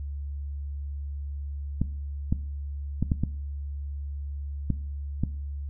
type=clicks; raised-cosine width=5 ms; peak=-11 dBFS; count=7; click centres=1.816 / 2.325 / 3.026 / 3.118 / 3.236 / 4.703 / 5.236 s; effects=noise-tail reverb RT60 0.5 s tail -18 dB re dry + added 71 Hz sine -31 dBFS peak until 5.69 s